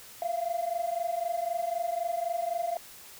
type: tone pair together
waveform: sine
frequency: 674.6 / 698.5 Hz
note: E5 / F5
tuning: +40 / 0 cents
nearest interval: minor second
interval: 60 cents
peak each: -30 / -30 dBFS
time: 0.22-2.77 s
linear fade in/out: 2 ms
effects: tanh soft clip ceiling -23 dBFS + white hiss -49 dBFS RMS until 3.19 s